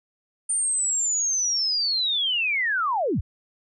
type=linear sweep; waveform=sine; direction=down; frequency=9060 to 39.61 Hz; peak=-21 dBFS; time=0.49-3.21 s; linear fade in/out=10 ms; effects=none